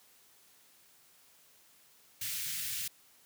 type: band-stop noise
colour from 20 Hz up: white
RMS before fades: -37 dBFS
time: 2.21-2.88 s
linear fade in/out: 5 ms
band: 160 to 1800 Hz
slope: 24 dB/octave
effects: white hiss -63 dBFS RMS until 3.25 s + high-pass 80 Hz 12 dB/octave